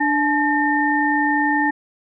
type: tone cluster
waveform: sine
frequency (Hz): 294.8 / 860 / 1814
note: D4 / A5 / A#6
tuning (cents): +7 / -40 / -48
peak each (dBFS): -20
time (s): 0-1.71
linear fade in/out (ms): 10
effects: none